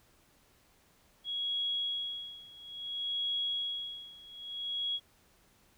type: tone with tremolo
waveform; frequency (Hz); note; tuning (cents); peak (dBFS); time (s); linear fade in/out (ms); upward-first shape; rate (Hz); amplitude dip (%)
sine; 3322; G#7; 0; -30; 1.24-5; 50; sine; 0.59; 90
effects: pink hiss -66 dBFS RMS until 5.77 s